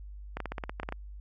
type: clicks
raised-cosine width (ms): 0.5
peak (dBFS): -19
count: 11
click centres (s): 0.37 / 0.403 / 0.457 / 0.52 / 0.582 / 0.638 / 0.695 / 0.799 / 0.832 / 0.889 / 0.924
effects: added 50 Hz sine -41 dBFS peak until 1.2 s + MP3 96 kbps